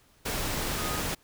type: tone in noise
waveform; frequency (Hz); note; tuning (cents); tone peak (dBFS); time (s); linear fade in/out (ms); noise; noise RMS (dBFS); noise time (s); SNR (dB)
sine; 1244.5; D#6; 0; -37; 0.78-1.01; 10; pink; -31; 0.25-1.15; -9
effects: pink hiss -62 dBFS RMS until 1.23 s